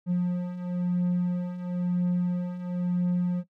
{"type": "beating tone pair", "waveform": "triangle", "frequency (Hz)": [177.3, 178.29], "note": ["F3", "F3"], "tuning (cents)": [26, 36], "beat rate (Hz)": 0.99, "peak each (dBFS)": [-28, -23], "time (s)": [0.06, 3.44], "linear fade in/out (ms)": 50, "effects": ["noise-tail reverb RT60 0.1 s tail -18 dB re dry", "tanh soft clip ceiling -15 dBFS"]}